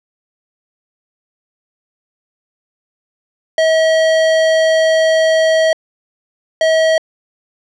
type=tone bursts at uneven times; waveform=square; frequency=641 Hz; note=E5; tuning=49 cents flat; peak=-10 dBFS; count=2; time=3.58-5.73 / 6.61-6.98 s; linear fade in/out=2 ms; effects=low-pass 5000 Hz 12 dB/octave